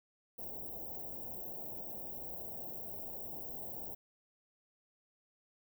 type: band-stop noise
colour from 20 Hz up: white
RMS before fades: -44 dBFS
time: 0.38-3.95 s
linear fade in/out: 10 ms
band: 810 to 16000 Hz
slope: 48 dB/octave
effects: none